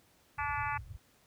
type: low-pass noise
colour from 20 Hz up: white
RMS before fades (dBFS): -43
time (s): 0.37-0.97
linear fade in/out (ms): 10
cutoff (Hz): 130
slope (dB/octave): 96
type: harmonic tone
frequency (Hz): 289.3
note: D4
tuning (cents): -26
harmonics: 3 / 4 / 5 / 6 / 7 / 8 / 9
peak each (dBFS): -36 / -38 / -40 / -42 / -43 / -44 / -45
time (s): 0.38-0.78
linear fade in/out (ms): 10
effects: pink hiss -66 dBFS RMS until 1.26 s + high-pass 60 Hz 12 dB/octave